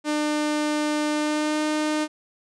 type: tone with pitch glide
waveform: sawtooth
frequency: 300 to 305.2 Hz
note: D4 to D#4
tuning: +37 to -33 cents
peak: -18 dBFS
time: 0.04-2.08 s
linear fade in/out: 50 ms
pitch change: +30 cents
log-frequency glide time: 1.11-1.62 s
effects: resampled to 22050 Hz